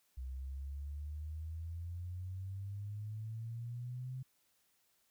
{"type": "exponential sweep", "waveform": "sine", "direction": "up", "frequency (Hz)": [63.3, 130.9], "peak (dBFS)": -40, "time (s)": [0.17, 4.23], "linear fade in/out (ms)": 10, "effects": ["white hiss -75 dBFS RMS until 5.1 s"]}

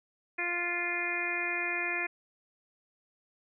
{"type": "harmonic tone", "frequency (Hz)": 349.2, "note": "F4", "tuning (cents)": 0, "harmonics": [1, 2, 3, 4, 5, 6, 7], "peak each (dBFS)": [-40, -41, -44, -43, -36, -35, -34], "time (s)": [0.38, 2.07], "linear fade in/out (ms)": 10, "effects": []}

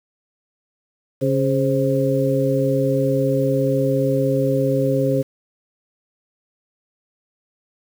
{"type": "harmonic tone with a mistuned harmonic", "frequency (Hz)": 137.3, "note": "C#3", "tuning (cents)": -16, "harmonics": [1, 2, 3, 4], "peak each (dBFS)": [-21, -22, -23, -20], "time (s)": [1.21, 5.23], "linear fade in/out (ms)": 20, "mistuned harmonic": 4, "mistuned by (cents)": -65, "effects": ["7-bit"]}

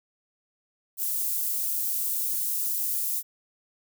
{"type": "high-pass noise", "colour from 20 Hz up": "white", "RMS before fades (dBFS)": -28, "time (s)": [0.97, 3.23], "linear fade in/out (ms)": 50, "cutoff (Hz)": 11000, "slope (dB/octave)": 12, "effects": []}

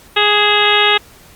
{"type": "harmonic tone with a mistuned harmonic", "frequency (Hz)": 415.3, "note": "G#4", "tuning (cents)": 0, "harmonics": [1, 2, 3, 4, 5, 6, 7, 8, 9], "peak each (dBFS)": [-18, -18, -18, -18, -18, -18, -18, -18, -18], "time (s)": [0.16, 0.98], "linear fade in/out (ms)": 10, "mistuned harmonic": 6, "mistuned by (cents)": 59, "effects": ["pink hiss -43 dBFS RMS until 1.35 s", "Opus 48 kbps"]}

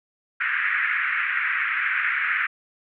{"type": "band-pass noise", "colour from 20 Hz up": "pink", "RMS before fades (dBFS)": -24, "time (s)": [0.4, 2.47], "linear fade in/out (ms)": 10, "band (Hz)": [1400, 2300], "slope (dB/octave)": 48, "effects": []}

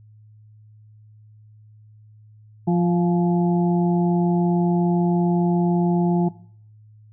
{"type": "harmonic tone with a mistuned harmonic", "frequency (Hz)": 174.61, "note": "F3", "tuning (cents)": 0, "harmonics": [1, 2, 4, 5], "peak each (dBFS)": [-17, -23, -29, -31], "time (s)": [2.67, 6.29], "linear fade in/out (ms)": 10, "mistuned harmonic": 5, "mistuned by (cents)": -35, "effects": ["noise-tail reverb RT60 0.6 s tail -20 dB re dry", "added 107 Hz sine -46 dBFS peak until 7.12 s"]}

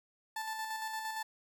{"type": "tone with tremolo", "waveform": "30% pulse", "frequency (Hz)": 880, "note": "A5", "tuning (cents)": 0, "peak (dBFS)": -33, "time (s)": [0.36, 1.23], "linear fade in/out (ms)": 5, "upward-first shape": "square", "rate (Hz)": 8.7, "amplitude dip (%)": 35, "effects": []}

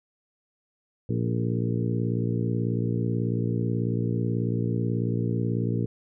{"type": "harmonic tone with a mistuned harmonic", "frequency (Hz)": 58.27, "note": "A#1", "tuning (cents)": 0, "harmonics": [2, 3, 4, 5, 6, 7, 8], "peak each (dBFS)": [-26, -30, -32, -34, -36, -37, -38], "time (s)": [1.09, 5.86], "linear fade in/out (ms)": 5, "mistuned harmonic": 7, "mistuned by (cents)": 32, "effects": []}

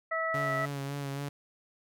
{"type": "harmonic tone", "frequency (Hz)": 650, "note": "E5", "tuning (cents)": -24, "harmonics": [1, 2, 3], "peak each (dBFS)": [-33, -33, -33], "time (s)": [0.11, 0.66], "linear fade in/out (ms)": 10}
{"type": "tone with vibrato", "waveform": "sawtooth", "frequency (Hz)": 140.4, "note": "C#3", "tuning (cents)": 22, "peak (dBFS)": -30, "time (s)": [0.34, 1.29], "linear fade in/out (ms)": 5, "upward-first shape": "sine", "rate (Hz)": 3.6, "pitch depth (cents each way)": 29}
{"effects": []}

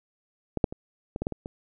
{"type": "clicks", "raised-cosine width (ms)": 2, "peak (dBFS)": [-14, -6, -22, -18, -16, -13, -19, -22], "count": 8, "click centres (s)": [0.573, 0.642, 0.725, 1.161, 1.22, 1.269, 1.323, 1.459], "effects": []}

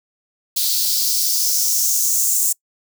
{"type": "noise with high-pass filter sweep", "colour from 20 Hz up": "blue", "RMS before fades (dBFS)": -18, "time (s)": [0.56, 2.53], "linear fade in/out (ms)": 10, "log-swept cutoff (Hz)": [4100, 7400], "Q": 3.5, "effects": ["noise-tail reverb RT60 0.1 s tail -25 dB re dry"]}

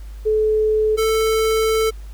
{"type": "tone pair in turn", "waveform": ["sine", "square"], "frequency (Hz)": [431.9, 441.7], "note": ["A4", "A4"], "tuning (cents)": [-32, 7], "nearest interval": "unison", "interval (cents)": 39, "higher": "second", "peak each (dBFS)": [-14, -16], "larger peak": "first", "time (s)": [[0.25, 0.97], [0.97, 1.91]], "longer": "second", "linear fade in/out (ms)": 20, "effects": ["added 51 Hz sine -31 dBFS peak until 2.13 s", "pink hiss -51 dBFS RMS until 2.13 s"]}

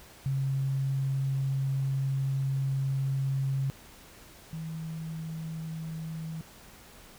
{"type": "tone pair in turn", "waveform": "sine", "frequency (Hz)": [135.4, 160.66], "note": ["C#3", "E3"], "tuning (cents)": [-40, -44], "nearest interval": "minor third", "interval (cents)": 296, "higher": "second", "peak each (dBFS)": [-26, -34], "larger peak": "first", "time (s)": [[0.26, 3.7], [4.53, 6.41]], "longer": "first", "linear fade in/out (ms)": 0, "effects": ["pink hiss -52 dBFS RMS until 7.18 s"]}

